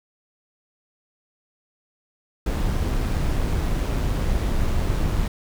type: noise with amplitude modulation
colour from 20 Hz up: brown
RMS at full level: -21 dBFS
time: 2.46-5.28 s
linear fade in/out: 5 ms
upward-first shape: sine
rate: 109 Hz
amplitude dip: 25%
effects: none